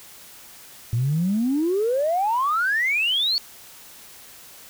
sine exponential sweep, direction up, 112 to 4520 Hz, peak -18 dBFS, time 0.93-3.38 s, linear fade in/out 0 ms, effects tanh soft clip ceiling -14 dBFS + white hiss -45 dBFS RMS until 4.69 s

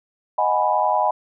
sine chord, G# minor seventh, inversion second, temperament equal, 622.3 / 740 / 830.6 / 987.8 Hz, D#5 / F#5 / G#5 / B5, 0 / 0 / 0 / 0 cents, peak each -23 / -23 / -21 / -21 dBFS, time 0.38-1.11 s, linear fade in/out 5 ms, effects none

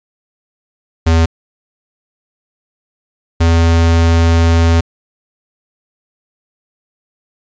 square tone pair in turn, 82 / 83.24 Hz, E2 / E2, -9 / +17 cents, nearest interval unison, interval 26 cents, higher second, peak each -8 dBFS, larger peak neither, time 1.06-1.26 / 3.4-4.81 s, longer second, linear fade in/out 10 ms, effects resampled to 16000 Hz + 8-bit

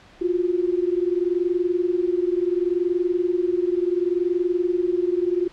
sine tone pair together, 347.5 / 368.2 Hz, F4 / F#4, -9 / -8 cents, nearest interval minor second, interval 101 cents, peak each -21 / -23 dBFS, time 0.21-5.48 s, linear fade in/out 10 ms, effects pink hiss -49 dBFS RMS until 5.52 s + low-pass 4000 Hz 12 dB/octave

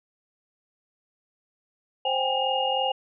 sine tone cluster, 524 / 774 / 817 / 2843 Hz, C5 / G5 / G#5 / F7, +2 / -22 / -29 / +30 cents, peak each -28 dBFS, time 2.05-2.92 s, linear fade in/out 5 ms, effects none

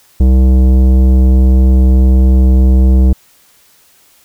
sine tone with tanh clipping, 64.4 Hz, C2, 27 cents flat, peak -6 dBFS, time 0.2-3.13 s, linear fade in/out 5 ms, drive 14 dB, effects white hiss -48 dBFS RMS until 4.24 s

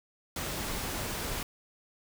pink noise, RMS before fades -35 dBFS, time 0.36-1.43 s, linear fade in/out 2 ms, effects none

